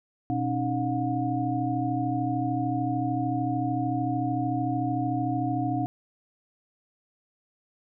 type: tone cluster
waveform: sine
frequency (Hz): 122.3 / 272.4 / 305.8 / 720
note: B2 / C#4 / D#4 / F#5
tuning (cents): -16 / -30 / -30 / -47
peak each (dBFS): -30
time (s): 0.3-5.86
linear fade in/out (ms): 0
effects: none